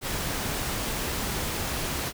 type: noise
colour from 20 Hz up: pink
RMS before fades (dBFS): -30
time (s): 0.01-2.13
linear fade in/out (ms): 50
effects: none